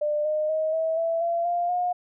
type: tone with pitch steps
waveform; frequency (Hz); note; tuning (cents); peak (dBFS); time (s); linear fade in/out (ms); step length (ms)
sine; 597 / 612.7 / 628.9 / 645.4 / 662.4 / 679.9 / 697.8 / 716.1; D5 / D#5 / D#5 / E5 / E5 / F5 / F5 / F5; +28 / -27 / +18 / -37 / +8 / -47 / -2 / +43; -22; 0.01-1.93; 10; 240
effects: none